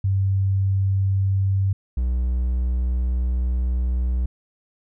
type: tone pair in turn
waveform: sine / triangle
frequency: 97 / 61.85 Hz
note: G2 / B1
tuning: -18 / +3 cents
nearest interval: minor sixth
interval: 779 cents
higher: first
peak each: -17 dBFS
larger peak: neither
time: 0.04-1.73 / 1.97-4.26 s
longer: second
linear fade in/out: 5 ms
effects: none